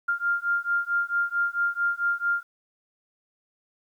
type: beating tone pair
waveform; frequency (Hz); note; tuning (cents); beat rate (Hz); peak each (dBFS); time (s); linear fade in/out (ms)
sine; 1396.9 / 1401.4; F6 / F6; 0 / +6; 4.5; -26; 0.08-2.43; 10
effects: 10-bit